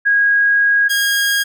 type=tone pair in turn; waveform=sine / sawtooth; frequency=1643 / 1631.7 Hz; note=G#6 / G#6; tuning=-19 / -31 cents; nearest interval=unison; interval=12 cents; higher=first; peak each=-10 dBFS; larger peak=neither; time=0.05-0.89 / 0.89-1.44 s; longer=first; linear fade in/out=20 ms; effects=none